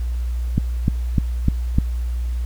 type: click train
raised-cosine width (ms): 5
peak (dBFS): -3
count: 5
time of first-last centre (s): 0.58-1.785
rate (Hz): 3.32
effects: added 60 Hz sine -20 dBFS peak until 2.45 s + pink hiss -47 dBFS RMS until 2.45 s